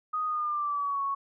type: tone with pitch glide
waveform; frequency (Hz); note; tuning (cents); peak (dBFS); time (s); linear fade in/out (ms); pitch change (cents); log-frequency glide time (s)
sine; 1244.5 to 1108.7; D#6 to C#6; 0 to 0; -27; 0.13-1.15; 10; -200; 0.26-1.02
effects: none